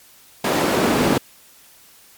brown noise with high-pass filter sweep, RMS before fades -18 dBFS, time 0.44-1.18 s, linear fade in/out 5 ms, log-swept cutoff 410 to 220 Hz, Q 0.92, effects white hiss -49 dBFS RMS until 2.17 s + MP3 96 kbps

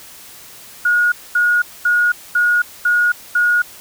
sine tone bursts, 1443 Hz, F#6, 44 cents flat, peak -11 dBFS, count 6, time 0.85-3.62 s, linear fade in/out 5 ms, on 270 ms, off 230 ms, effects white hiss -39 dBFS RMS until 3.8 s

